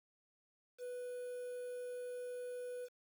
triangle tone with quantisation, 494.4 Hz, B4, 2 cents sharp, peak -40 dBFS, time 0.78-2.89 s, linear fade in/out 50 ms, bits 10, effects none

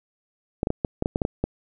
clicks, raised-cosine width 2 ms, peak -9 dBFS, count 10, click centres 0.631 / 0.671 / 0.704 / 0.848 / 1.024 / 1.059 / 1.159 / 1.218 / 1.251 / 1.44 s, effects none

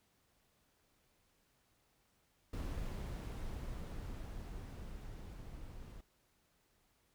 brown noise with level ramp, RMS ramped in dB -40 to -51 dBFS, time 2.53-6.01 s, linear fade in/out 5 ms, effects pink hiss -75 dBFS RMS until 7.14 s

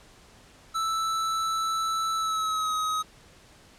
square tone with pitch glide, 1318.5 to 1265.5 Hz, E6 to D#6, 0 to +29 cents, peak -26 dBFS, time 0.74-3.03 s, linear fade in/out 20 ms, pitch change -71 cents, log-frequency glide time 2.15-2.73 s, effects pink hiss -54 dBFS RMS until 3.78 s + low-pass 9000 Hz 12 dB/octave

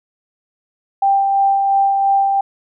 sine tone with tremolo, 788 Hz, G5, 9 cents sharp, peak -10 dBFS, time 1.02-2.41 s, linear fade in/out 5 ms, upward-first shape sine, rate 2.9 Hz, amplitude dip 30%, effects none

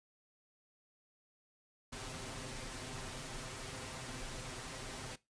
pink noise with comb filter, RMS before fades -45 dBFS, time 1.92-5.16 s, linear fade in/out 10 ms, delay 7.7 ms, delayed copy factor +0.65, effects noise-tail reverb RT60 0.2 s tail -18 dB re dry + resampled to 22050 Hz

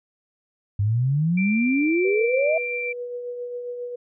sine exponential sweep, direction up, 97.8 to 659.3 Hz, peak -18 dBFS, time 0.79-2.58 s, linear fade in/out 5 ms
sine tone with vibrato, 2349 Hz, D7, in tune, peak -26 dBFS, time 1.37-2.93 s, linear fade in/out 10 ms, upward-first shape sine, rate 1 Hz, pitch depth 8 cents each way
sine tone with tremolo, 487.6 Hz, B4, 22 cents flat, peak -27 dBFS, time 2.04-3.96 s, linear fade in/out 10 ms, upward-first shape triangle, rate 7.4 Hz, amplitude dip 40%
effects none

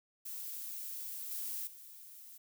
violet noise with level steps, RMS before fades -43 / -40 / -53 dBFS, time 0.25-2.38 s, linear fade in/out 10 ms, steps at 1.31 / 1.67 s, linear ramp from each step 2 ms, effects none

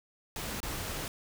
pink noise with dropouts, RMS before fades -37 dBFS, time 0.36-1.08 s, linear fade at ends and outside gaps 1 ms, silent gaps 0.603-0.63 s, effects none

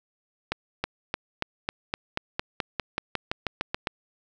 accelerating click train, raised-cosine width 0.3 ms, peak -10 dBFS, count 17, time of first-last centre 0.52-3.872 s, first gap 320 ms, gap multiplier 0.94, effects none

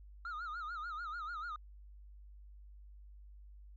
sine tone with vibrato, 1318.5 Hz, E6, in tune, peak -37 dBFS, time 0.25-1.56 s, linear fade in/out 2 ms, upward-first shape sine, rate 6.8 Hz, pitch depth 150 cents each way, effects tanh soft clip ceiling -39 dBFS + added 50 Hz sine -52 dBFS peak until 3.76 s

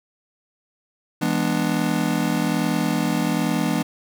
square chord, E dominant seventh, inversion none, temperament just, 164.81 / 206 / 247.2 / 296.7 Hz, E3 / G#3 / B3 / D4, 0 / -14 / +2 / +18 cents, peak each -26 dBFS, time 1.21-3.83 s, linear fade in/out 10 ms, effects none

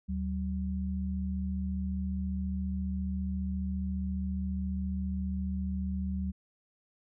sine tone pair together, 75.44 / 190.1 Hz, D2 / F#3, +47 / +47 cents, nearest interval octave + major third, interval 1600 cents, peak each -33 / -33 dBFS, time 0.08-6.32 s, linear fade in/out 20 ms, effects none

